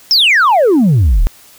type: exponential sweep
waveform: sine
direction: down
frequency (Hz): 5550 to 31.09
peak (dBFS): -4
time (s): 0.11-1.27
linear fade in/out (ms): 0
effects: tanh soft clip ceiling -5 dBFS + white hiss -42 dBFS RMS until 1.58 s